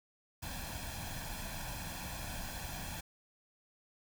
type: noise with comb filter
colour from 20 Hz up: pink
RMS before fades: -42 dBFS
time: 0.42-3.01 s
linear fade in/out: 10 ms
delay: 1.2 ms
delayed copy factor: +0.7
effects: none